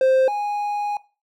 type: tone pair in turn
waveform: triangle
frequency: 524 / 825.8 Hz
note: C5 / G#5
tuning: +2 / -10 cents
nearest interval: minor sixth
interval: 788 cents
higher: second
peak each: -12 / -20 dBFS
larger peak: first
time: 0.01-0.28 / 0.28-0.97 s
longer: second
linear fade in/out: 2 ms
effects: noise-tail reverb RT60 0.3 s tail -18 dB re dry